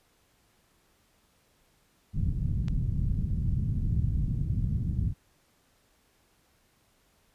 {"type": "low-pass noise", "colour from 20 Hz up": "white", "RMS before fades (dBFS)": -28, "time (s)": [2.13, 5.14], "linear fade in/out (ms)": 50, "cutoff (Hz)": 150, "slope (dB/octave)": 24}
{"type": "click", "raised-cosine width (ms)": 0.2, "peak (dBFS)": -25, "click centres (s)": 2.683}
{"effects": ["pink hiss -67 dBFS RMS until 7.34 s", "resampled to 32000 Hz"]}